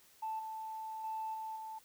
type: tone with level steps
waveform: sine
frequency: 880 Hz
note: A5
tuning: in tune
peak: -35 / -40 / -36 / -39 / -42 dBFS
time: 0.22-1.79 s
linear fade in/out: 10 ms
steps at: 0.39 / 1.04 / 1.34 / 1.56 s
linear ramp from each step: 2 ms
effects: tanh soft clip ceiling -32 dBFS + white hiss -64 dBFS RMS until 1.84 s